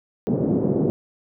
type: band-pass noise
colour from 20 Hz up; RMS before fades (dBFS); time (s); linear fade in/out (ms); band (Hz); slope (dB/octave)
white; -21; 0.27-0.9; 0; 120 to 420; 24
effects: none

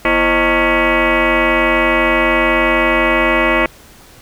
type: tone with frequency modulation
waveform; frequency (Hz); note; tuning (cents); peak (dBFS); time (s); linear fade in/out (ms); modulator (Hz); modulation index
sine; 815; G#5; -33; -10; 0.05-3.66; 2; 287; 5.8
effects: pink hiss -42 dBFS RMS until 4.21 s

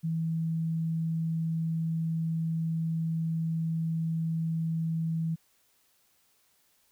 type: tone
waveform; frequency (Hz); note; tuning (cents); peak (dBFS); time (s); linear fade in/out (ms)
sine; 162.8; E3; -21; -27; 0.03-5.36; 20
effects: white hiss -68 dBFS RMS until 6.91 s

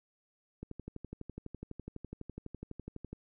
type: click train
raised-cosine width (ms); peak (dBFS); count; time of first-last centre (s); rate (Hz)
3; -29; 31; 0.63-3.13; 12
effects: none

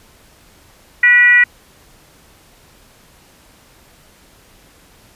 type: tone with frequency modulation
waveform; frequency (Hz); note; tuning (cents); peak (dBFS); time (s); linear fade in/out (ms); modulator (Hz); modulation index
sine; 1941; B6; -31; -6; 1.03-1.44; 5; 468; 0.55
effects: pink hiss -48 dBFS RMS until 5.15 s + resampled to 32000 Hz

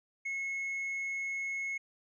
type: tone with tanh clipping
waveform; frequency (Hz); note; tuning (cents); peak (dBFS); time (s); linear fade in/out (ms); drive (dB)
sine; 2180; C#7; -29; -34; 0.25-1.78; 10; 2
effects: none

